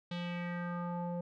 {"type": "tone with low-pass filter sweep", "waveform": "square", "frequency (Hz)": 174.61, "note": "F3", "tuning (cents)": 0, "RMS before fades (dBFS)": -38, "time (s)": [0.11, 1.21], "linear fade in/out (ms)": 5, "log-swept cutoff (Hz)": [3700, 640], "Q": 3.1, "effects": []}